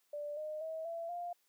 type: tone with pitch steps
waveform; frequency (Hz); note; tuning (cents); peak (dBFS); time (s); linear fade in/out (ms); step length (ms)
sine; 587.3 / 613.7 / 641.2 / 670 / 700; D5 / D#5 / E5 / E5 / F5; 0 / -24 / -48 / +28 / +4; -38; 0.13-1.33; 5; 240
effects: white hiss -75 dBFS RMS until 1.48 s + high-pass 300 Hz 12 dB/octave